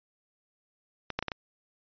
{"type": "clicks", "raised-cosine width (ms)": 0.3, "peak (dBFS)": [-17, -12, -16, -15, -17], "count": 5, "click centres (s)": [1.103, 1.19, 1.226, 1.283, 1.318], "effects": ["resampled to 11025 Hz"]}